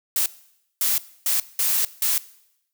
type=noise bursts at uneven times; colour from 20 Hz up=blue; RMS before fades=-21 dBFS; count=5; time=0.16-0.26 / 0.81-0.98 / 1.26-1.4 / 1.59-1.85 / 2.02-2.18 s; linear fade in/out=2 ms; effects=noise-tail reverb RT60 0.8 s tail -19 dB re dry